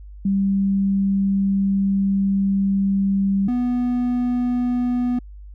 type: tone pair in turn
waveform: sine / triangle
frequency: 196 / 245.9 Hz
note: G3 / B3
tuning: 0 / -7 cents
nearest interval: major third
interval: 393 cents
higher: second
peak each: -16 dBFS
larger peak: neither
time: 0.25-3.48 / 3.48-5.19 s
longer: first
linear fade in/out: 5 ms
effects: added 50 Hz sine -36 dBFS peak until 5.54 s